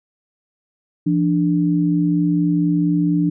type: tone pair together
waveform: sine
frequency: 170.5 / 294.8 Hz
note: F3 / D4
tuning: -41 / +7 cents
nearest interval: major sixth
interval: 948 cents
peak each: -17 / -17 dBFS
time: 1.06-3.3 s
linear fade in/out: 10 ms
effects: none